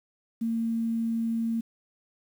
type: tone with quantisation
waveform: sine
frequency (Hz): 228.2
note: A#3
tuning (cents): -37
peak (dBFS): -25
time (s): 0.41-1.61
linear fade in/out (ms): 10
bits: 9
effects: none

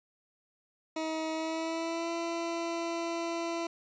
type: tone with pitch glide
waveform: 20% pulse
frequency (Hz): 318.1 to 336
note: D#4 to E4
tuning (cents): +38 to +33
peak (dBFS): -27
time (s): 0.96-3.67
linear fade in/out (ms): 5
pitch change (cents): +95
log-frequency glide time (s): 1.33-2.1
effects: resampled to 16000 Hz + 11-bit

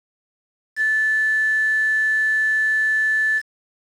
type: tone with quantisation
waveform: sine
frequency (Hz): 1747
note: A6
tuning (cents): -13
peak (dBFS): -16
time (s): 0.76-3.42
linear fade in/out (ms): 50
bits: 6
effects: low-pass 8000 Hz 12 dB/octave

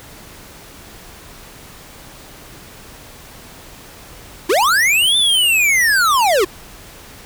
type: linear two-way sweep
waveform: square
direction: up then down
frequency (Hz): 297.9 to 3580 to 334.1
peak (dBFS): -12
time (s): 4.49-6.45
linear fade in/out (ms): 10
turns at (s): 5.17
effects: pink hiss -39 dBFS RMS until 7.25 s

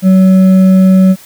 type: tone with hard clipping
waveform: triangle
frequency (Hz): 188.2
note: F#3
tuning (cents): +30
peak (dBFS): -4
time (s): 0.02-1.16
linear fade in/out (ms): 50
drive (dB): 8
effects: white hiss -37 dBFS RMS until 1.25 s

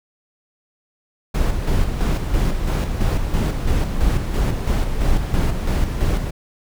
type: noise with tremolo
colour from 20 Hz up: brown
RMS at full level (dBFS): -17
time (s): 1.34-6.31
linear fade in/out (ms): 10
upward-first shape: square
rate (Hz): 3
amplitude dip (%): 45
effects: none

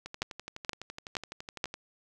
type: two click trains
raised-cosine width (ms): 0.2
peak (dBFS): -12 / -23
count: 4 / 21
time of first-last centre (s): 0.22-1.642 / 0.06-1.741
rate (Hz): 2.11 / 11.9
effects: none

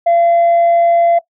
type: tone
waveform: sine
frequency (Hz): 683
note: F5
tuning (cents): -39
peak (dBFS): -6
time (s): 0.06-1.19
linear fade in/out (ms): 10
effects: noise-tail reverb RT60 0.1 s tail -19 dB re dry + tanh soft clip ceiling -6 dBFS

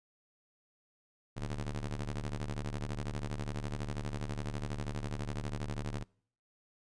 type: ring-modulated tone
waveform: sawtooth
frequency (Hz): 73.42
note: D2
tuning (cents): 0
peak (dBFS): -29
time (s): 1.36-6.04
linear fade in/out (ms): 20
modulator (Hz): 42.8
effects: noise-tail reverb RT60 0.6 s tail -26 dB re dry + resampled to 22050 Hz

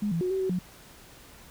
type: tone with pitch steps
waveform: sine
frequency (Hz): 207.3 / 167.3 / 365.2 / 382 / 376.9 / 181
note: G#3 / E3 / F#4 / G4 / F#4 / F#3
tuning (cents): -3 / +26 / -23 / -45 / +32 / -38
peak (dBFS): -25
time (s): 0.02-0.59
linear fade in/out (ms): 5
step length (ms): 95
effects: pink hiss -51 dBFS RMS until 1.5 s

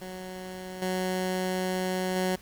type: tone with level steps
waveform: 15% pulse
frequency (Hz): 185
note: F#3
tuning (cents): 0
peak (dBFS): -31 / -21 / -19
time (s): 0.01-2.36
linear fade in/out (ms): 10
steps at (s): 0.82 / 2.16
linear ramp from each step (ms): 2
effects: pink hiss -53 dBFS RMS until 2.41 s

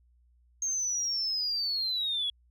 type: linear sweep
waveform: sine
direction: down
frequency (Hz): 6450 to 3322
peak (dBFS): -27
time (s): 0.62-2.3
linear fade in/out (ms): 2
effects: tanh soft clip ceiling -23 dBFS + added 60 Hz sine -61 dBFS peak until 2.5 s

